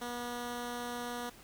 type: tone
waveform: 10% pulse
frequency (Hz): 241.8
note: B3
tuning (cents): -36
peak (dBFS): -29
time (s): 0.01-1.3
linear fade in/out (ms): 10
effects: pink hiss -56 dBFS RMS until 1.43 s